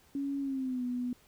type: tone with pitch glide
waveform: sine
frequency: 278.8 to 247 Hz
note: C#4 to B3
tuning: +10 to 0 cents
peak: -31 dBFS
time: 0.15-1.13 s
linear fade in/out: 2 ms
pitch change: -210 cents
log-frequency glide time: 0.4-0.84 s
effects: pink hiss -63 dBFS RMS until 1.27 s